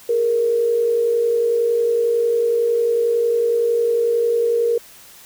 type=tone pair together; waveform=sine; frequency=416.9 / 467.9 Hz; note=G#4 / A#4; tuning=+7 / +6 cents; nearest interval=major second; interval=199 cents; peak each=-25 / -15 dBFS; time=0.09-4.78 s; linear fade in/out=5 ms; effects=white hiss -44 dBFS RMS until 5.25 s